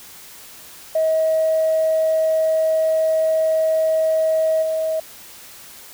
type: tone with level steps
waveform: sine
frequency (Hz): 637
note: D#5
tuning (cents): +41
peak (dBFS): -14 / -18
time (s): 0.95-5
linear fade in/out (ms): 5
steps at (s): 4.62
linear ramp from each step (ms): 10
effects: tanh soft clip ceiling -10 dBFS + white hiss -41 dBFS RMS until 5.93 s